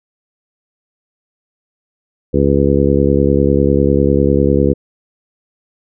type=harmonic tone; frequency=70 Hz; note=C#2; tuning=18 cents sharp; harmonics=1 / 2 / 3 / 4 / 5 / 6 / 7; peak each=-17 / -17 / -17 / -17 / -17 / -17 / -17 dBFS; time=2.33-4.74 s; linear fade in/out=20 ms; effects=none